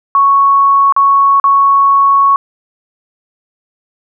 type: tone with dropouts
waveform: sine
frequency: 1108.7 Hz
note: C#6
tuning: in tune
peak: -5 dBFS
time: 0.15-2.36 s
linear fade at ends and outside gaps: 1 ms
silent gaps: 0.924-0.964 / 1.399-1.441 s
effects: none